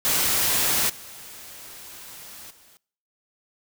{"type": "noise with level steps", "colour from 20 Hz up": "white", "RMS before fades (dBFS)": [-22, -42, -54], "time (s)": [0.05, 2.77], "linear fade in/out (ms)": 0, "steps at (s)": [0.89, 2.5], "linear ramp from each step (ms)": 10, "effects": ["noise-tail reverb RT60 0.6 s tail -24 dB re dry"]}